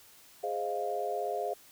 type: chord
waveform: sine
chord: F minor seventh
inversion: first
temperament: equal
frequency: 415.3 / 523.3 / 622.3 / 698.5 Hz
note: Ab4 / C5 / Eb5 / F5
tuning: 0 / 0 / 0 / 0 cents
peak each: -36 / -38 / -38 / -34 dBFS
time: 0.43-1.54 s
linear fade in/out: 10 ms
effects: white hiss -57 dBFS RMS until 1.71 s